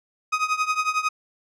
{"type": "tone with tremolo", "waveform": "30% pulse", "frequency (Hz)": 1254, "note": "D#6", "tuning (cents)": 13, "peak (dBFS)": -15, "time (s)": [0.32, 1.09], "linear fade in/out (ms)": 10, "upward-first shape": "triangle", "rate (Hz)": 11, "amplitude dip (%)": 90, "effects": ["low-pass 6000 Hz 12 dB/octave"]}